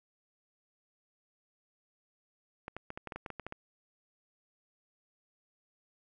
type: clicks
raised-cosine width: 0.5 ms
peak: -25 dBFS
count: 12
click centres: 2.681 / 2.766 / 2.904 / 2.975 / 3.073 / 3.122 / 3.16 / 3.262 / 3.303 / 3.397 / 3.466 / 3.524 s
effects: none